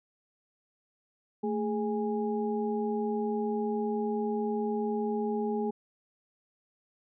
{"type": "tone cluster", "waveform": "sine", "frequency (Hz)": [221.3, 416.8, 825], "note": ["A3", "G#4", "G#5"], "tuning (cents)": [10, 6, -12], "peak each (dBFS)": [-31, -31, -37], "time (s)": [1.43, 5.71], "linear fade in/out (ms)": 10, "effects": []}